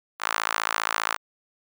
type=tone with high-pass filter; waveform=sawtooth; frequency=55 Hz; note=A1; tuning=in tune; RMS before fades=-27 dBFS; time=0.19-1.18 s; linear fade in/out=50 ms; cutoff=1200 Hz; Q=2.2; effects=none